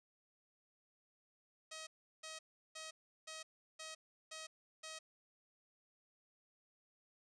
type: tone bursts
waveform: 5% pulse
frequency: 634 Hz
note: D#5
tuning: 32 cents sharp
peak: -36 dBFS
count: 7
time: 1.71-4.99 s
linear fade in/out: 10 ms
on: 160 ms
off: 360 ms
effects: resampled to 22050 Hz